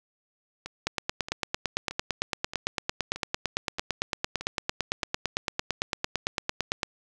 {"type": "two click trains", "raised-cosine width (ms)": 0.2, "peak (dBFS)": [-9, -19], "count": [54, 8], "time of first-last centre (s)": [[0.87, 6.832], [0.66, 5.035]], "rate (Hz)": [8.89, 1.6], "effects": []}